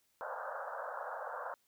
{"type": "band-pass noise", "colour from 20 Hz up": "pink", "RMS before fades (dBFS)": -42, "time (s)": [0.21, 1.54], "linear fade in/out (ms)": 0, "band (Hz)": [500, 1600], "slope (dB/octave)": 96, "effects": ["white hiss -75 dBFS RMS until 1.67 s"]}